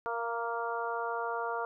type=harmonic tone with a mistuned harmonic; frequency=233.1 Hz; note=A#3; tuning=in tune; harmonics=2 / 3 / 4 / 5 / 6; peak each=-37 / -38 / -37 / -39 / -39 dBFS; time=0.06-1.65 s; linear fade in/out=0 ms; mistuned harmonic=3; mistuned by=-19 cents; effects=none